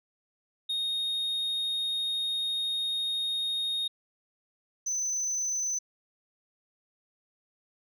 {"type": "tone pair in turn", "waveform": "sine", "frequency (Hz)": [3714, 6082], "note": ["A#7", "F#8"], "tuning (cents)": [-7, 47], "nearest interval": "major sixth", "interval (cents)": 854, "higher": "second", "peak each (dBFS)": -25, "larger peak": "neither", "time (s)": [[0.69, 3.88], [4.86, 5.79]], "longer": "first", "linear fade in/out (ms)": 10, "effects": ["tanh soft clip ceiling -27 dBFS"]}